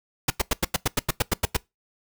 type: noise bursts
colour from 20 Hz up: pink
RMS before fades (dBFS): -21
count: 12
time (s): 0.28-1.568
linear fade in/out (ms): 5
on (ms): 23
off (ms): 92
effects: noise-tail reverb RT60 0.2 s tail -23 dB re dry